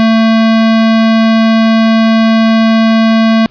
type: tone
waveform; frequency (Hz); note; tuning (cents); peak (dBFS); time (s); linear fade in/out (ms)
square; 223.8; A3; +30; -6; 0-3.46; 0
effects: pink hiss -43 dBFS RMS until 3.5 s + resampled to 11025 Hz